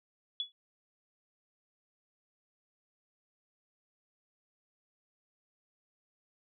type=tone with exponential decay; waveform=sine; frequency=3400 Hz; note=G#7; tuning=40 cents sharp; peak=-28 dBFS; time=0.4-0.52 s; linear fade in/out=1 ms; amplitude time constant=25 ms; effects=none